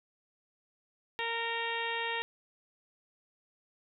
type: harmonic tone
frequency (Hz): 462.1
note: A#4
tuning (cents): -15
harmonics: 1 / 2 / 3 / 4 / 5 / 6 / 7 / 8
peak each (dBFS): -40 / -37 / -46 / -37 / -42 / -40 / -43 / -44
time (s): 1.19-2.22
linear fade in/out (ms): 0
effects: none